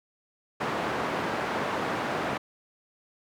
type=band-pass noise; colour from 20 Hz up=white; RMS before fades=-30 dBFS; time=0.6-2.38 s; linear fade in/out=10 ms; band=140 to 1200 Hz; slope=12 dB/octave; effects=none